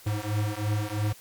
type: beating tone pair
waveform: square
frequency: 103.83 / 106.83 Hz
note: G#2 / G#2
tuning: 0 / +49 cents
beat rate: 3 Hz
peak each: -30 dBFS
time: 0.06-1.13 s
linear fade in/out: 10 ms
effects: white hiss -51 dBFS RMS until 1.2 s + Opus 48 kbps